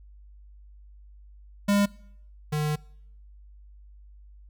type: tone pair in turn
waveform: square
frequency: 202.4 / 150.97 Hz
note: G#3 / D3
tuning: -44 / +48 cents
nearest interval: perfect fourth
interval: 508 cents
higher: first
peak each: -20 / -25 dBFS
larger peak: first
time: 1.68-1.86 / 2.52-2.76 s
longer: second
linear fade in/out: 10 ms
effects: noise-tail reverb RT60 0.7 s tail -24 dB re dry + added 50 Hz sine -47 dBFS peak until 4.49 s